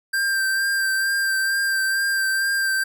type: tone with vibrato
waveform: square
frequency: 1579 Hz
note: G6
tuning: 12 cents sharp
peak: -20 dBFS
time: 0.13-2.84 s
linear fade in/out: 10 ms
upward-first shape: triangle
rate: 2.2 Hz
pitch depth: 25 cents each way
effects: none